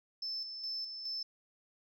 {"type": "tone with tremolo", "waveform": "sine", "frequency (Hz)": 5274, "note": "E8", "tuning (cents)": 0, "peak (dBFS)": -35, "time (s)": [0.22, 1.23], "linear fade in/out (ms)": 5, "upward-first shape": "square", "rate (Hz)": 2.4, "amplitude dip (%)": 50, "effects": ["tanh soft clip ceiling -31 dBFS"]}